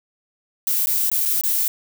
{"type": "noise with dropouts", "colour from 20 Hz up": "violet", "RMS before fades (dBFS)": -20, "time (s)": [0.67, 1.68], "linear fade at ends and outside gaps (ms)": 1, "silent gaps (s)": [[0.86, 0.87], [1.1, 1.116], [1.253, 1.257], [1.411, 1.436]], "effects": []}